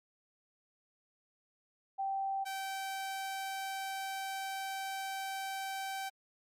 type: tone pair in turn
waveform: sine / sawtooth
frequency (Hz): 780 / 774.6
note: G5 / G5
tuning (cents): -9 / -21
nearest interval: unison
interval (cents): 12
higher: first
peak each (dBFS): -32 / -33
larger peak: first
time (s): 1.98-2.45 / 2.45-6.1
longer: second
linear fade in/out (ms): 20
effects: MP3 64 kbps